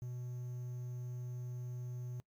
triangle tone with quantisation, 123.3 Hz, B2, 2 cents flat, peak -38 dBFS, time 0.02-2.2 s, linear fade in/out 0 ms, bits 11, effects noise-tail reverb RT60 0.1 s tail -22 dB re dry + MP3 96 kbps

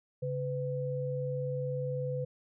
sine tone pair together, 138.59 / 502.2 Hz, C#3 / B4, 0 / +29 cents, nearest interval octave + minor seventh, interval 2229 cents, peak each -34 / -34 dBFS, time 0.22-2.25 s, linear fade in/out 10 ms, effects none

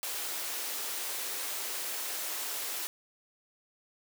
white high-pass noise, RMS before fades -36 dBFS, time 0.03-2.87 s, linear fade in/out 0 ms, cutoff 310 Hz, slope 24 dB/octave, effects none

